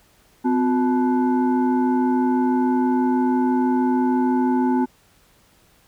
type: tone with frequency modulation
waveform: sine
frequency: 254.9 Hz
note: C4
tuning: 45 cents flat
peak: -16 dBFS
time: 0.44-4.86 s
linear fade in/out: 20 ms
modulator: 616 Hz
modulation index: 0.8
effects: pink hiss -57 dBFS RMS until 5.87 s